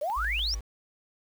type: exponential sweep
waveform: sine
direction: up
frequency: 550 to 5910 Hz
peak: -27 dBFS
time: 0.01-0.55 s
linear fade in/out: 10 ms
type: click train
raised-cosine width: 0.3 ms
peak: -30 dBFS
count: 4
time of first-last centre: 0.1-0.539 s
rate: 6.84 Hz
type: tone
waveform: sine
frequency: 53.1 Hz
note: G#1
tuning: 39 cents sharp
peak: -31 dBFS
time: 0.16-0.61 s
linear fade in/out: 20 ms
effects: 8-bit